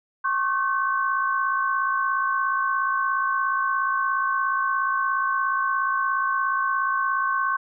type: tone cluster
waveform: sine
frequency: 1085 / 1142 / 1531 Hz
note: C#6 / D6 / G6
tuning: -37 / -49 / -41 cents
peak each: -23 / -31 / -25 dBFS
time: 0.24-7.57 s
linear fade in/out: 10 ms
effects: none